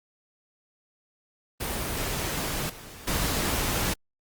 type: noise with level steps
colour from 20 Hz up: pink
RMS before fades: -30 / -44 / -27 dBFS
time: 1.6-3.94 s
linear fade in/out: 10 ms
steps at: 2.69 / 3.07 s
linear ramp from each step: 10 ms
effects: Opus 32 kbps